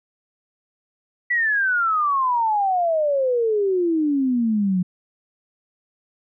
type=exponential sweep; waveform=sine; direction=down; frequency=1975.5 to 176.8 Hz; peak=-17 dBFS; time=1.3-4.83 s; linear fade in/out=10 ms; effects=none